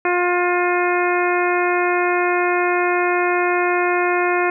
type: harmonic tone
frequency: 354.9 Hz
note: F4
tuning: 28 cents sharp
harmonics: 1 / 2 / 3 / 4 / 5 / 6 / 7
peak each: -19 / -22 / -24 / -25 / -26 / -27 / -27 dBFS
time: 0.05-4.5 s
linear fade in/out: 2 ms
effects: none